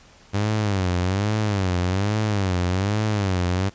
sawtooth tone with vibrato, 98 Hz, G2, in tune, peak -16 dBFS, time 0.33-3.7 s, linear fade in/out 20 ms, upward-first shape sine, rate 1.2 Hz, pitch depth 170 cents each way, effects pink hiss -51 dBFS RMS until 3.74 s + resampled to 16000 Hz

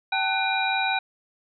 sine tone cluster, 774 / 879 / 1493 / 2403 / 3865 Hz, G5 / A5 / F#6 / D7 / B7, -22 / -2 / +15 / +39 / -38 cents, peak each -26 / -31 / -29 / -27 / -30 dBFS, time 0.12-0.99 s, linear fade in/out 5 ms, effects none

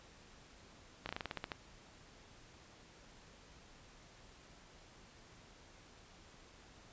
slowing click train, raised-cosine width 0.3 ms, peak -23 dBFS, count 10, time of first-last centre 1.06-1.518 s, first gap 31 ms, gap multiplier 1.12, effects pink hiss -60 dBFS RMS until 6.92 s + resampled to 16000 Hz

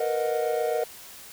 triangle chord, B major seventh, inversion third, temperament equal with one note detuned, 466.2 / 493.9 / 622.3 / 731.1 Hz, A#4 / B4 / D#5 / F#5, 0 / 0 / 0 / -21 cents, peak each -25 / -30 / -27 / -29 dBFS, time 0-0.84 s, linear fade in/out 5 ms, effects white hiss -45 dBFS RMS until 1.32 s

